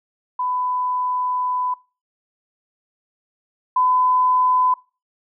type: tone pair in turn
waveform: sine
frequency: 1000 / 1008.1 Hz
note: B5 / B5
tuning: +21 / +35 cents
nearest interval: unison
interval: 14 cents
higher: second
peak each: -20 / -14 dBFS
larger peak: second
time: 0.39-1.74 / 3.76-4.74 s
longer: first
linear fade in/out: 5 ms
effects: noise-tail reverb RT60 0.3 s tail -21 dB re dry